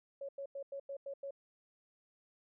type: tone bursts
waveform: sine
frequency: 554.4 Hz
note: C#5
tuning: in tune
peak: -40 dBFS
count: 7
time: 0.21-1.308 s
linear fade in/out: 5 ms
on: 78 ms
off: 92 ms
effects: none

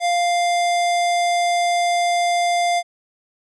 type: tone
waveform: square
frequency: 698.5 Hz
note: F5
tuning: in tune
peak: -17 dBFS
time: 0-2.83 s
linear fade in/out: 50 ms
effects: resampled to 22050 Hz

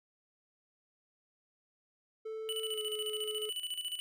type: tone with pitch glide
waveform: triangle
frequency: 440.1 to 427.6 Hz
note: A4 to A4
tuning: 0 to -49 cents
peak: -36 dBFS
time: 2.25-3.5 s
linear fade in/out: 10 ms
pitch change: -49 cents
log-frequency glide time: 2.64-2.82 s
type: tone with tremolo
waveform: square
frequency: 2972 Hz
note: F#7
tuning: 7 cents sharp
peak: -35 dBFS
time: 2.49-4 s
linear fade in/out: 0 ms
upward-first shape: square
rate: 14 Hz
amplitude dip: 65%
effects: none

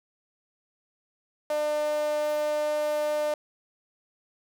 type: tone with high-pass filter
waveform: sawtooth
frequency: 300.2 Hz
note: D4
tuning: 38 cents sharp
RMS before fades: -27 dBFS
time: 1.5-3.34 s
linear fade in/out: 2 ms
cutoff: 630 Hz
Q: 6.7
effects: none

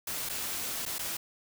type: noise with dropouts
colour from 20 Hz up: white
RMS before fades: -35 dBFS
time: 0.07-1.17 s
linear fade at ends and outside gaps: 5 ms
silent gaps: 0.29-0.295 / 0.854-0.861 / 0.984-0.991 s
effects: none

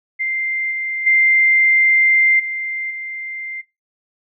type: tone with level steps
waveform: sine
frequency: 2092 Hz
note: C7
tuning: 1 cent flat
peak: -18 / -20 / -10 / -21 / -25 dBFS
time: 0.19-3.62 s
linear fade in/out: 20 ms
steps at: 0.71 / 1.06 / 2.39 / 2.9 s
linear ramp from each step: 10 ms
effects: noise-tail reverb RT60 0.2 s tail -18 dB re dry

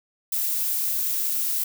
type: noise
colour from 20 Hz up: violet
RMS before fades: -25 dBFS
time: 0.32-1.64 s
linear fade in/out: 5 ms
effects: none

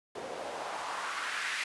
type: noise with band-pass filter sweep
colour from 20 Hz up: white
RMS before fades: -37 dBFS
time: 0.15-1.64 s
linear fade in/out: 5 ms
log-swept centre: 440 to 2100 Hz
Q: 2.1
effects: resampled to 24000 Hz

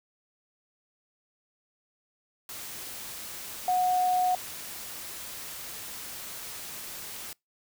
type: tone in noise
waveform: sine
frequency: 731 Hz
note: F#5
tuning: 21 cents flat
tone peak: -22 dBFS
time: 3.68-4.35 s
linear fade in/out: 2 ms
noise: white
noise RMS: -40 dBFS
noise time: 2.49-7.33 s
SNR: +15 dB
effects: noise-tail reverb RT60 0.2 s tail -26 dB re dry

